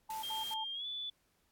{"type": "tone bursts", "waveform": "sine", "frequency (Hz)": 880, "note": "A5", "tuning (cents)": 0, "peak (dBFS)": -38, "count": 3, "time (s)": [0.09, 0.644], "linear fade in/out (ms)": 10, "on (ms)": 140, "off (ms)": 67}
{"type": "noise", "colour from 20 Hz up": "white", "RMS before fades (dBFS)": -49, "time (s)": [0.1, 0.54], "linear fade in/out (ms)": 2}
{"type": "tone with pitch glide", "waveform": "sine", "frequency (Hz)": [3200, 3470], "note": ["G7", "A7"], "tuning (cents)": [35, -25], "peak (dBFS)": -38, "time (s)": [0.23, 1.1], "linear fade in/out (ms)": 5, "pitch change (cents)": 140, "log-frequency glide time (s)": [0.73, 0.86]}
{"effects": ["pink hiss -75 dBFS RMS until 1.51 s", "AAC 64 kbps"]}